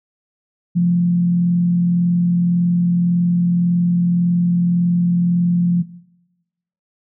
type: tone with frequency modulation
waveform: sine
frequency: 174.61 Hz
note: F3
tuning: in tune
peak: -12 dBFS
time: 0.75-5.83 s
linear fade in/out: 20 ms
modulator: 41.8 Hz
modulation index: 0.27
effects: noise-tail reverb RT60 1.0 s tail -20 dB re dry